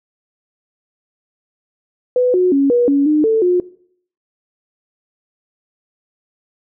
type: tone with pitch steps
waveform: sine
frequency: 498.4 / 364.3 / 277.3 / 483.1 / 281.4 / 303.3 / 443.9 / 358.3 Hz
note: B4 / F#4 / C#4 / B4 / C#4 / D#4 / A4 / F4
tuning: +16 / -27 / +1 / -38 / +26 / -44 / +15 / +44 cents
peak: -10 dBFS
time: 2.16-3.6 s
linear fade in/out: 2 ms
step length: 180 ms
effects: noise-tail reverb RT60 0.6 s tail -20 dB re dry